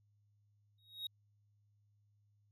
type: tone with exponential growth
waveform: triangle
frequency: 3775 Hz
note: A#7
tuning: 21 cents sharp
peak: -35 dBFS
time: 0.78-1.07 s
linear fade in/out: 5 ms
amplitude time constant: 62 ms
effects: added 103 Hz sine -70 dBFS peak until 2.51 s